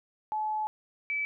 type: tone pair in turn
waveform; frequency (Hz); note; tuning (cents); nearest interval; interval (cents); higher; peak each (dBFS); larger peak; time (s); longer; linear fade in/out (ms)
sine; 859 / 2303; A5 / D7; -42 / -34; octave + perfect fourth; 1708; second; -28; neither; 0.32-0.67 / 1.1-1.25; first; 0
effects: none